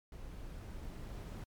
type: noise with level ramp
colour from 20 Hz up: brown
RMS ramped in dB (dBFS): -48 to -43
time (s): 0.12-1.44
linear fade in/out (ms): 2
effects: MP3 96 kbps